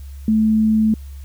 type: tone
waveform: sine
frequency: 218.1 Hz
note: A3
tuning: 15 cents flat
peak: -12 dBFS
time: 0.28-0.94 s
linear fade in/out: 2 ms
effects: added 69 Hz sine -31 dBFS peak until 1.24 s + white hiss -52 dBFS RMS until 1.24 s